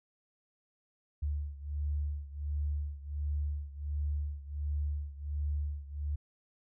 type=beating tone pair; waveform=sine; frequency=72.8 / 74.2 Hz; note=D2 / D2; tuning=-15 / +18 cents; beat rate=1.4 Hz; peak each=-34 / -37 dBFS; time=1.22-6.16 s; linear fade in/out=10 ms; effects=none